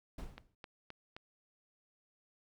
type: noise with exponential decay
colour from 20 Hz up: brown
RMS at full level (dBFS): -39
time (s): 0.18-0.55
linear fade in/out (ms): 5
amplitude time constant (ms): 79
type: click train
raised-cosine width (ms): 0.3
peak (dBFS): -31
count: 4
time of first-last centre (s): 0.38-1.165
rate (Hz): 3.82
effects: none